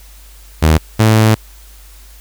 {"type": "tone pair in turn", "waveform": "sawtooth", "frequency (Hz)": [78.8, 109.79], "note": ["D#2", "A2"], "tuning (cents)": [23, -3], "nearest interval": "tritone", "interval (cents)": 574, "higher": "second", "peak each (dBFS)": -3, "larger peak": "neither", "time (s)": [[0.62, 0.78], [0.99, 1.35]], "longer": "second", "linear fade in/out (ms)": 10, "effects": ["added 50 Hz sine -37 dBFS peak until 2.2 s", "white hiss -44 dBFS RMS until 2.2 s"]}